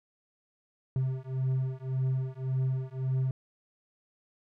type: beating tone pair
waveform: triangle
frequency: 130 / 131.8 Hz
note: C3 / C3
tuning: -11 / +13 cents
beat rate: 1.8 Hz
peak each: -29 dBFS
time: 0.96-3.31 s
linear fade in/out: 2 ms
effects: none